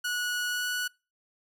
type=tone with pitch glide; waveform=sawtooth; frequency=1464 to 1473.3 Hz; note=F#6 to F#6; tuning=-19 to -8 cents; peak=-25 dBFS; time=0.04-0.88 s; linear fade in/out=10 ms; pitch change=+11 cents; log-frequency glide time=0.49-0.66 s; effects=noise-tail reverb RT60 0.3 s tail -25 dB re dry